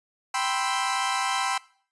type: chord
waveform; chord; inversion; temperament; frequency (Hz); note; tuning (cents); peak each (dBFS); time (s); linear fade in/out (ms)
sawtooth; C major seventh; second; equal; 784 / 987.8 / 1046.5 / 1318.5; G5 / B5 / C6 / E6; 0 / 0 / 0 / 0; -25 / -27 / -26 / -28; 0.34-1.58; 5
effects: noise-tail reverb RT60 0.5 s tail -21 dB re dry + resampled to 24000 Hz